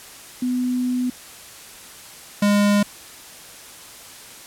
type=tone pair in turn; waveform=sine / square; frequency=250 / 204.5 Hz; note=B3 / G#3; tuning=+21 / -26 cents; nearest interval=minor third; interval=347 cents; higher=first; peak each=-19 / -15 dBFS; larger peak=second; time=0.42-1.1 / 2.42-2.83 s; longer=first; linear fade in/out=5 ms; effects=white hiss -41 dBFS RMS until 4.46 s + low-pass 12000 Hz 12 dB/octave